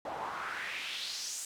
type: noise with band-pass filter sweep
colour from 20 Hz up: pink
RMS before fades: -39 dBFS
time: 0.05-1.45 s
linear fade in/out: 2 ms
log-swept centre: 660 to 8000 Hz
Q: 2.9
effects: none